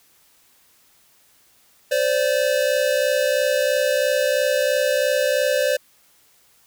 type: tone pair together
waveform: square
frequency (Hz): 518 / 581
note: C5 / D5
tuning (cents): -17 / -19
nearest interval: major second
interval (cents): 198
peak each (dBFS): -21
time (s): 1.91-5.77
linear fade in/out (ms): 10
effects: white hiss -57 dBFS RMS until 6.66 s